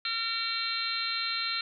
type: harmonic tone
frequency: 456.7 Hz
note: A#4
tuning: 36 cents flat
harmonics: 3 / 4 / 5 / 6 / 7 / 8 / 9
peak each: -36 / -42 / -37 / -39 / -43 / -38 / -32 dBFS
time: 0.05-1.61 s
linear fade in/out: 2 ms
effects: none